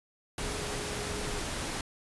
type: tone in noise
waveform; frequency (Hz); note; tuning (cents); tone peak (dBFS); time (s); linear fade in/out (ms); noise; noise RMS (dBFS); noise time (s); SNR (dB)
sine; 415.3; G#4; 0; -41; 0.4-1.41; 2; pink; -35; 0.38-1.81; -9
effects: resampled to 24000 Hz